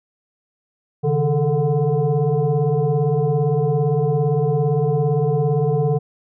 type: tone with frequency modulation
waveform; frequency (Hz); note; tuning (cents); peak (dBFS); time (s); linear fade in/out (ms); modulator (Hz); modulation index
sine; 154.3; D#3; -14; -15; 1.03-5.99; 20; 291; 1.4
effects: none